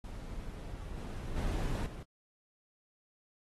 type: noise with level steps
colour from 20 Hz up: brown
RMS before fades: -43 / -40 / -33 / -43 dBFS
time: 0.04-2.03 s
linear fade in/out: 2 ms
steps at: 0.97 / 1.36 / 1.86 s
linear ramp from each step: 5 ms
effects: AAC 32 kbps

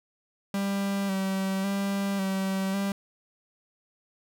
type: tone with vibrato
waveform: 45% pulse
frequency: 195 Hz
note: G3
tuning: 9 cents flat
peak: -26 dBFS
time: 0.54-2.92 s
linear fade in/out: 2 ms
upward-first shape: square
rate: 0.91 Hz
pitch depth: 26 cents each way
effects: none

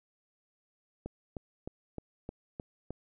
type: click train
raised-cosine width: 2 ms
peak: -25 dBFS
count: 7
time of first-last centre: 1.06-2.906 s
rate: 3.25 Hz
effects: none

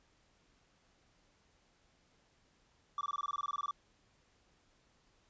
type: tone bursts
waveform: triangle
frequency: 1157 Hz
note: D6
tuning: 26 cents flat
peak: -32 dBFS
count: 15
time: 2.98-3.71 s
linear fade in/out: 2 ms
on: 30 ms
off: 20 ms
effects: pink hiss -71 dBFS RMS until 5.29 s + resampled to 16000 Hz

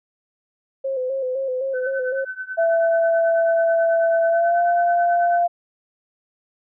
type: tone with vibrato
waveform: sine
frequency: 523.3 Hz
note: C5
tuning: in tune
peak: -21 dBFS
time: 0.84-2.25 s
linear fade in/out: 10 ms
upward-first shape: square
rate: 3.9 Hz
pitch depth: 48 cents each way
type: tone with tremolo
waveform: sine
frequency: 1518 Hz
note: F#6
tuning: 44 cents sharp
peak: -24 dBFS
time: 1.73-5.44 s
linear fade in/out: 50 ms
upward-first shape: triangle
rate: 9.2 Hz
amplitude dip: 95%
type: tone with pitch glide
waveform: sine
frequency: 665 to 694.8 Hz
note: E5 to F5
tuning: +15 to -9 cents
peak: -15 dBFS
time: 2.57-5.48 s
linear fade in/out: 20 ms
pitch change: +76 cents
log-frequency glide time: 4.27-4.6 s
effects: none

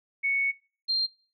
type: tone pair in turn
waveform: sine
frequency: 2217 / 4185 Hz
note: C#7 / C8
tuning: 0 / 0 cents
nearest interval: major seventh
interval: 1100 cents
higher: second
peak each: -23 dBFS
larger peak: neither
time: 0.23-0.52 / 0.88-1.07 s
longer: first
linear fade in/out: 20 ms
effects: noise-tail reverb RT60 0.4 s tail -23 dB re dry

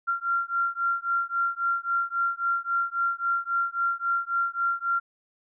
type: beating tone pair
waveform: sine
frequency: 1377 / 1380.7 Hz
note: F6 / F6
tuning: -25 / -20 cents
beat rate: 3.7 Hz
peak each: -27 dBFS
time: 0.07-5 s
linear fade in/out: 20 ms
effects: none

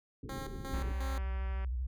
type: low-pass noise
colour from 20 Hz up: pink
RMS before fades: -42 dBFS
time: 0.23-0.92 s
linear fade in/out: 5 ms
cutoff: 440 Hz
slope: 96 dB/octave
type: tone with tremolo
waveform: 10% pulse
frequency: 268.2 Hz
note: C4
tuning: 43 cents sharp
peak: -33 dBFS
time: 0.29-1.18 s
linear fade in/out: 2 ms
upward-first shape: square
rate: 2.8 Hz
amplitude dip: 70%
type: tone with vibrato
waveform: sine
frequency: 62.3 Hz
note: B1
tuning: 16 cents sharp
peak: -32 dBFS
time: 0.72-1.87 s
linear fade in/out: 10 ms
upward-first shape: sine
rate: 13 Hz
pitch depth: 130 cents each way
type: click train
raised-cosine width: 0.5 ms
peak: -34 dBFS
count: 175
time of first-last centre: 0.74-1.646 s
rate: 192 Hz
effects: none

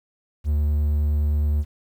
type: tone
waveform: triangle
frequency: 74.2 Hz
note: D2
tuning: 18 cents sharp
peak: -16 dBFS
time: 0.44-1.65 s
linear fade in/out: 50 ms
effects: 9-bit

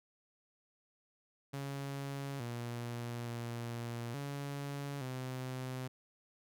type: tone with pitch steps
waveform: sawtooth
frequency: 139 / 119.2 / 118 / 141.4 / 128.7 Hz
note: C#3 / A#2 / A#2 / C#3 / C3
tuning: +5 / +39 / +22 / +35 / -28 cents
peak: -35 dBFS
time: 1.53-5.88 s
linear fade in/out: 10 ms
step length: 870 ms
effects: none

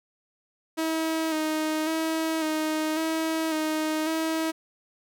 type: tone with vibrato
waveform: sawtooth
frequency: 316.4 Hz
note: D#4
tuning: 29 cents sharp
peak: -21 dBFS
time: 0.77-4.52 s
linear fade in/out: 20 ms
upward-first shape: square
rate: 0.91 Hz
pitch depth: 27 cents each way
effects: none

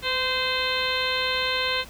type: harmonic tone with a mistuned harmonic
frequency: 517 Hz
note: C5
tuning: 21 cents flat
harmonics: 1 / 2 / 3 / 4 / 5 / 6 / 7 / 8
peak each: -31 / -31 / -31 / -31 / -31 / -31 / -31 / -31 dBFS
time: 0.02-1.85 s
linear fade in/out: 50 ms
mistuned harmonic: 1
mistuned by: -26 cents
effects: added 60 Hz sine -48 dBFS peak until 1.89 s + pink hiss -46 dBFS RMS until 1.89 s

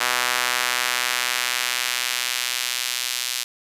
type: tone with high-pass filter sweep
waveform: sawtooth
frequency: 124 Hz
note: B2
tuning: 7 cents sharp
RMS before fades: -24 dBFS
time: 0-3.44 s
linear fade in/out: 10 ms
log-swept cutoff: 1300 to 3600 Hz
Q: 0.9
effects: resampled to 32000 Hz + 7-bit

